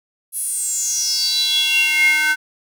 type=tone with high-pass filter sweep; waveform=square; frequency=306 Hz; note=D#4; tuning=29 cents flat; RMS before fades=-18 dBFS; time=0.32-2.36 s; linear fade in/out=50 ms; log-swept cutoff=11000 to 1600 Hz; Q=8.5; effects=none